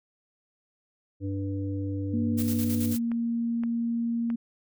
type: harmonic tone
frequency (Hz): 98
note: G2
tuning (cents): 0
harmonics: 1 / 3 / 5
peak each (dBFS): -30 / -32 / -41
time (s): 1.2-2.97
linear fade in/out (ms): 50
type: tone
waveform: sine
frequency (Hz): 233.1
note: A#3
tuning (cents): 0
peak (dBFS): -25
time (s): 2.13-4.36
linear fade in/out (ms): 10
type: noise with tremolo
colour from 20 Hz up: blue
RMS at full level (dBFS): -35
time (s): 2.37-2.99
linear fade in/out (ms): 20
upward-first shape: square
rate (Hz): 9.2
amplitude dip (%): 55
type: clicks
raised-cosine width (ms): 0.5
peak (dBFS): -27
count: 3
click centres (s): 3.117 / 3.636 / 4.302
effects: none